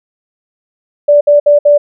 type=tone bursts; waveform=sine; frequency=584 Hz; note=D5; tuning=10 cents flat; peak=-3 dBFS; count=4; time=1.08-1.78 s; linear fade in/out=10 ms; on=130 ms; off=60 ms; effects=none